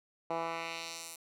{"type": "tone with band-pass filter sweep", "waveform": "10% pulse", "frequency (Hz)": 165.7, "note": "E3", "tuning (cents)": 9, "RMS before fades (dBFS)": -39, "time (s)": [0.3, 1.16], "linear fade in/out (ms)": 5, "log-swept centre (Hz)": [750, 11000], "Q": 1.1, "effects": []}